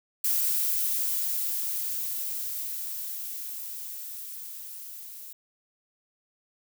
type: noise with level ramp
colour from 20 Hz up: violet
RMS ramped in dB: -25 to -43 dBFS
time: 0.24-5.33 s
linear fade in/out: 5 ms
effects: none